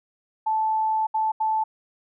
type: tone bursts at uneven times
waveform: sine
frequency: 875 Hz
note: A5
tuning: 10 cents flat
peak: -20 dBFS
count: 3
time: 0.46-1.07 / 1.14-1.32 / 1.4-1.64 s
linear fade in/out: 10 ms
effects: none